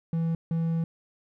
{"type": "tone bursts at uneven times", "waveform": "triangle", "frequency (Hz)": 164.8, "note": "E3", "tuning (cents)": 0, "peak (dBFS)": -22, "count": 2, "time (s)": [[0.13, 0.35], [0.51, 0.84]], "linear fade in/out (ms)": 2, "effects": []}